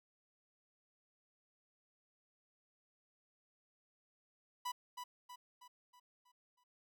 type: tone with echo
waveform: 45% pulse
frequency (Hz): 987.8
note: B5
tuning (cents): 0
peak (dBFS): -38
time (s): 4.65-4.72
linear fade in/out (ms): 10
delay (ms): 320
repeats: 6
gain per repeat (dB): -6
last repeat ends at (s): 6.64
effects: none